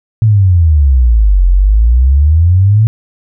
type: exponential two-way sweep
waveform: sine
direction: down then up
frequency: 113.5 to 43.65 to 113.5 Hz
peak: -4 dBFS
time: 0.22-2.87 s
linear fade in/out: 0 ms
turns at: 1.47 s
effects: none